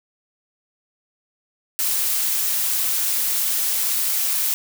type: noise with amplitude modulation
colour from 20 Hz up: blue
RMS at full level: -20 dBFS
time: 1.79-4.54 s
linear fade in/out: 0 ms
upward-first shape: sine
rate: 245 Hz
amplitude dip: 30%
effects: none